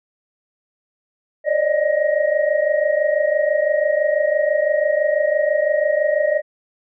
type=tone cluster; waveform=sine; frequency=549 / 592 / 618 / 1883 Hz; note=C#5 / D5 / D#5 / A#6; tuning=-17 / +14 / -12 / +17 cents; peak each=-25 / -18 / -19 / -26 dBFS; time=1.44-6.42 s; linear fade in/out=50 ms; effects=none